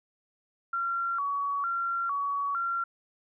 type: tone with vibrato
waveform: sine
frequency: 1244.5 Hz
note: D#6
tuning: in tune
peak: -27 dBFS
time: 0.73-2.84 s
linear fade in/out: 5 ms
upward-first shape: square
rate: 1.1 Hz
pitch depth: 170 cents each way
effects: none